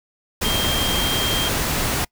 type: tone in noise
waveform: sine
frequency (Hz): 3195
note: G7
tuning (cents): +32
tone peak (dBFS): -22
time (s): 0.44-1.49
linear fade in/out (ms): 10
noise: pink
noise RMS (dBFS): -22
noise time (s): 0.41-2.05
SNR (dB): -3
effects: noise-tail reverb RT60 0.1 s tail -25 dB re dry